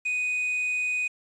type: tone with quantisation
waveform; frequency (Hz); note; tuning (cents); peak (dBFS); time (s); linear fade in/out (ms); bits
triangle; 2489; D#7; 0; -23; 0.05-1.08; 10; 8
effects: resampled to 22050 Hz